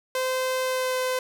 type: tone with pitch glide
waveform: sawtooth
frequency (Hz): 516 to 511.5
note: C5 to C5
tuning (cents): -24 to -39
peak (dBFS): -20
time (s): 0.15-1.19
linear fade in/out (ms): 2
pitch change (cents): -15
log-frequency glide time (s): 0.63-0.98
effects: none